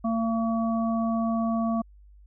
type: harmonic tone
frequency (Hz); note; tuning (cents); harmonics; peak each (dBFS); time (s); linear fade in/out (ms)
226.9; A#3; -47; 1 / 3 / 5; -24 / -30 / -34; 0.04-1.82; 10
effects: added 50 Hz sine -49 dBFS peak until 2.26 s